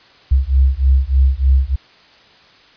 sine beating tone pair, 65 / 68.3 Hz, C2 / C#2, -11 / -25 cents, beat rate 3.3 Hz, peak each -13 dBFS, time 0.31-1.76 s, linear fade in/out 10 ms, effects white hiss -47 dBFS RMS until 2.76 s + resampled to 11025 Hz

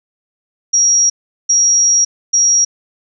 sine tone bursts at uneven times, 5670 Hz, F8, 25 cents sharp, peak -8 dBFS, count 3, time 0.73-1.1 / 1.49-2.05 / 2.33-2.65 s, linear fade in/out 10 ms, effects none

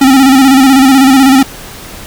square tone with vibrato, 267.1 Hz, C4, 36 cents sharp, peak -3 dBFS, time 0.01-1.43 s, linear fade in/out 5 ms, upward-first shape square, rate 16 Hz, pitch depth 51 cents each way, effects pink hiss -28 dBFS RMS until 2.06 s

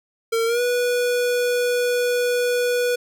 square tone with pitch glide, 456.3 to 489.1 Hz, A#4 to B4, -37 to -17 cents, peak -19 dBFS, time 0.32-2.96 s, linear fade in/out 10 ms, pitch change +120 cents, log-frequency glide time 0.46-0.61 s, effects none

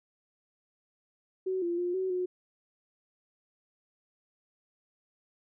sine tone with pitch steps, 375.2 / 344.7 / 353.8 / 376 / 363.4 Hz, F#4 / F4 / F4 / F#4 / F#4, +24 / -23 / +23 / +28 / -31 cents, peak -28 dBFS, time 1.46-2.26 s, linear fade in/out 10 ms, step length 160 ms, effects none

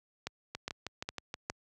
two click trains, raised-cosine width 0.2 ms, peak -18 / -20 dBFS, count 4 / 7, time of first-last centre 0.27-1.5 / 0.55-1.499 s, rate 2.44 / 6.32 Hz, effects high-pass 60 Hz 12 dB/octave

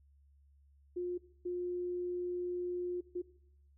sine tone bursts at uneven times, 355.9 Hz, F4, 33 cents sharp, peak -34 dBFS, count 3, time 0.96-1.18 / 1.45-3.01 / 3.15-3.22 s, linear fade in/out 10 ms, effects noise-tail reverb RT60 0.7 s tail -19 dB re dry + added 70 Hz sine -62 dBFS peak until 3.77 s

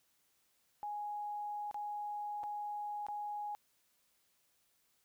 sine tone with dropouts, 830.6 Hz, G#5, in tune, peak -38 dBFS, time 0.83-3.55 s, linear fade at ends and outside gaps 0 ms, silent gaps 1.712-1.744 / 2.433-2.438 / 3.066-3.085 s, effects white hiss -75 dBFS RMS until 5.04 s

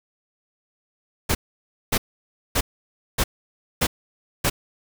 pink noise bursts, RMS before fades -20 dBFS, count 6, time 1.29-4.5 s, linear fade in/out 10 ms, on 60 ms, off 570 ms, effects none

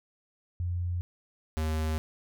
sine / square tone pair in turn, 88.1 / 78.49 Hz, F2 / D#2, +16 / +16 cents, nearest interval major second, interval 200 cents, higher first, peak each -28 / -28 dBFS, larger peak neither, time 0.6-1.01 / 1.57-1.98 s, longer neither, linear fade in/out 0 ms, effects none

